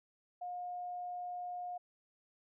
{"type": "tone", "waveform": "sine", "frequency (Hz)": 715, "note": "F5", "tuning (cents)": 41, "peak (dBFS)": -39, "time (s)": [0.41, 1.78], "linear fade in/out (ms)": 10, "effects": []}